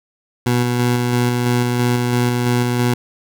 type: tone with tremolo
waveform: 20% pulse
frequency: 122.1 Hz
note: B2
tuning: 19 cents flat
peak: -9 dBFS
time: 0.46-2.94 s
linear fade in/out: 5 ms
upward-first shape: square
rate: 3 Hz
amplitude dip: 25%
effects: none

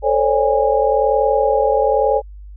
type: tone cluster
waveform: sine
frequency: 441.1 / 531 / 572 / 820 Hz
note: A4 / C5 / D5 / G#5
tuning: +4 / +25 / -46 / -22 cents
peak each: -18 dBFS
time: 0.02-2.22 s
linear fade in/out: 50 ms
effects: added 50 Hz sine -33 dBFS peak until 2.56 s

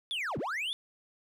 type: linear two-way sweep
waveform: triangle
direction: down then up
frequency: 3572 to 96 to 3572 Hz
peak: -30 dBFS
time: 0.11-0.73 s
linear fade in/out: 0 ms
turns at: 0.38 s
effects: none

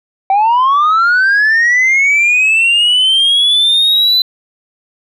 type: linear sweep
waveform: sine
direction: up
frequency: 761 to 4035 Hz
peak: -5 dBFS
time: 0.3-4.22 s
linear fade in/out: 2 ms
effects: tanh soft clip ceiling -6 dBFS

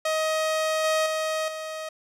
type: tone with level steps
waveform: sawtooth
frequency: 630 Hz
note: D#5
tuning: 21 cents sharp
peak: -19 / -17 / -21 / -28 dBFS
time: 0.05-1.89 s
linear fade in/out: 5 ms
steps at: 0.84 / 1.06 / 1.48 s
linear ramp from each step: 2 ms
effects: low-pass 10000 Hz 12 dB/octave

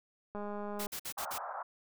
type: click train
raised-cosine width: 1 ms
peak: -28 dBFS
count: 108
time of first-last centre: 0.35-0.869 s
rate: 206 Hz
type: noise bursts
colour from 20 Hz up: white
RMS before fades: -40 dBFS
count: 5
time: 0.79-1.383 s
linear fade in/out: 10 ms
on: 77 ms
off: 52 ms
type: band-pass noise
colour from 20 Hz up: pink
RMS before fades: -41 dBFS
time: 1.17-1.63 s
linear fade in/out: 10 ms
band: 620 to 1400 Hz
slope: 48 dB/octave
effects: none

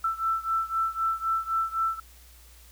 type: beating tone pair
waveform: sine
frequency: 1329 / 1332.9 Hz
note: E6 / E6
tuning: +14 / +19 cents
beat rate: 3.9 Hz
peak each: -27 / -29 dBFS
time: 0.04-2 s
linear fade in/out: 5 ms
effects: added 60 Hz sine -51 dBFS peak until 2.71 s + white hiss -55 dBFS RMS until 2.71 s

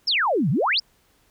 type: exponential two-way sweep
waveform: sine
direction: down then up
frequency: 5588 to 123.47 to 5588 Hz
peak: -18 dBFS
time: 0.07-0.8 s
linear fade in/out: 10 ms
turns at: 0.5 s
effects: pink hiss -62 dBFS RMS until 1.3 s

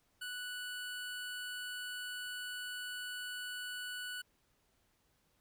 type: tone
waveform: 25% pulse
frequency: 1480 Hz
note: F#6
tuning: in tune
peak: -37 dBFS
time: 0.21-4.22 s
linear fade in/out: 10 ms
effects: pink hiss -75 dBFS RMS until 5.4 s

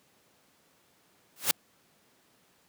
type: noise with exponential growth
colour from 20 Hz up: white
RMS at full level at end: -20 dBFS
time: 1.36-1.51 s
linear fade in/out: 1 ms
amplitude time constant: 31 ms
effects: pink hiss -65 dBFS RMS until 2.68 s + high-pass 150 Hz 12 dB/octave

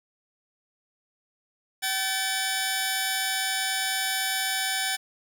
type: tone pair together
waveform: 10% pulse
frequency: 764.8 / 1748 Hz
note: G5 / A6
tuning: -43 / -12 cents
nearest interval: octave + major second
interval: 1431 cents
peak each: -20 / -19 dBFS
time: 1.82-4.97 s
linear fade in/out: 20 ms
effects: 9-bit

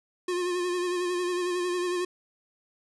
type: tone with vibrato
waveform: square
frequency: 356.7 Hz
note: F4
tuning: 37 cents sharp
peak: -27 dBFS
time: 0.28-2.05 s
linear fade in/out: 5 ms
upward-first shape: sine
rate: 11 Hz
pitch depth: 36 cents each way
effects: resampled to 24000 Hz + 10-bit

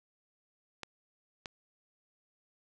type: clicks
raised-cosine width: 0.2 ms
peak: -22 dBFS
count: 2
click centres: 0.833 / 1.458 s
effects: resampled to 24000 Hz + 9-bit

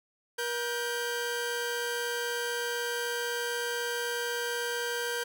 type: tone pair together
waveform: sawtooth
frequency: 477.3 / 1568 Hz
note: A#4 / G6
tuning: +41 / 0 cents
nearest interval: octave + major sixth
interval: 2059 cents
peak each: -29 / -30 dBFS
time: 0.38-5.24 s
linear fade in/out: 10 ms
effects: none

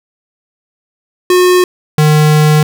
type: tone pair in turn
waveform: square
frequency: 362.3 / 152.33 Hz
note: F#4 / D#3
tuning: -36 / -36 cents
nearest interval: octave + minor third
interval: 1500 cents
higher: first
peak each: -6 dBFS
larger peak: neither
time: 1.3-1.64 / 1.98-2.63 s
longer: second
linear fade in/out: 2 ms
effects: none

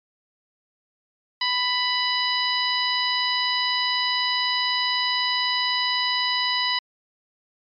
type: harmonic tone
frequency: 992 Hz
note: B5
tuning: 7 cents sharp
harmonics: 1 / 2 / 3 / 4 / 5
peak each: -27 / -27 / -27 / -27 / -27 dBFS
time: 1.41-6.79 s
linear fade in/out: 5 ms
effects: MP3 96 kbps

